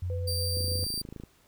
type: tone with pitch glide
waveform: sine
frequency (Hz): 90 to 90.57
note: F#2 to F#2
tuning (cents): -47 to -36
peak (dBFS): -29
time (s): 0.02-0.85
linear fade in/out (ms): 5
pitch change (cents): +11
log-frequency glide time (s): 0.33-0.39
type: tone with tremolo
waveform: sine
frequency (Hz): 501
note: B4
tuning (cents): +25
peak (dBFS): -35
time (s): 0.1-0.84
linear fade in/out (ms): 0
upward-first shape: sine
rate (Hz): 6.8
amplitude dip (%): 40
type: tone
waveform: sawtooth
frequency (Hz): 4687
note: D8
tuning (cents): -4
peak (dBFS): -28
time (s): 0.27-1.02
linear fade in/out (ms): 10
type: click train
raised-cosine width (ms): 3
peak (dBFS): -28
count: 19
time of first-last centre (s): 0.57-1.237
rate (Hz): 27
effects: pink hiss -63 dBFS RMS until 1.47 s